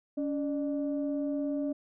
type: tone pair together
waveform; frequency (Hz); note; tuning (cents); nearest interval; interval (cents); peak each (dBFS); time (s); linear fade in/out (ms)
sine; 283.2 / 600; C#4 / D5; +37 / +37; octave + minor second; 1300; -29 / -35; 0.17-1.73; 10
effects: tanh soft clip ceiling -22 dBFS